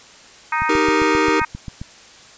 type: harmonic tone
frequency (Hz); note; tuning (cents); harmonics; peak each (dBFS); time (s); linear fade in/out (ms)
311.1; D#4; 0; 3 / 4 / 5 / 6 / 7 / 8; -21 / -23 / -25 / -27 / -28 / -29; 0.52-1.45; 5
type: click train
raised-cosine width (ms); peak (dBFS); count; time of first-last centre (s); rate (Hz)
5; -17; 10; 0.62-1.815; 7.53
type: chord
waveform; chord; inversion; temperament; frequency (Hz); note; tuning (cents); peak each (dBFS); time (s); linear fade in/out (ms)
square; Eb major; none; equal; 311.1 / 392 / 466.2; Eb4 / G4 / Bb4; 0 / 0 / 0; -20 / -22 / -22; 0.69-1.4; 5
effects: white hiss -44 dBFS RMS until 2.37 s + resampled to 16000 Hz